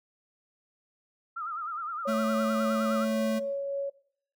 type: tone with vibrato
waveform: sine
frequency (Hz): 1292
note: E6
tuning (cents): -35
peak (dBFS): -32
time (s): 1.36-3.05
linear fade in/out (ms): 10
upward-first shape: sine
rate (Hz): 9.7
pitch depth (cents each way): 120
type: tone with tremolo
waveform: sine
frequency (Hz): 557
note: C#5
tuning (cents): +8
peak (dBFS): -28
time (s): 2.05-3.9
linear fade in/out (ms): 10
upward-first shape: triangle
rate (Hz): 3.6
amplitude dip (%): 25
type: tone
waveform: square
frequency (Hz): 220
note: A3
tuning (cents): 0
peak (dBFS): -29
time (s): 2.07-3.4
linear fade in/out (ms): 20
effects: noise-tail reverb RT60 0.6 s tail -20 dB re dry